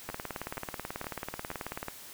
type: two click trains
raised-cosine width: 0.5 ms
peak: -23 / -20 dBFS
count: 4 / 34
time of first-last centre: 0.1-1.515 / 0.09-1.883 s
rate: 2.12 / 18.4 Hz
effects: white hiss -48 dBFS RMS until 2.13 s